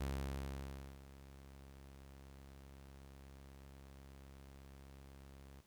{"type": "tone with ADSR envelope", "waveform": "sawtooth", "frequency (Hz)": 68.1, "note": "C#2", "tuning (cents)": -30, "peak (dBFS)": -34, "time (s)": [0, 5.61], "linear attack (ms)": 11, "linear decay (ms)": 980, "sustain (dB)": -17, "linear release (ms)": 10, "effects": ["pink hiss -72 dBFS RMS until 5.66 s"]}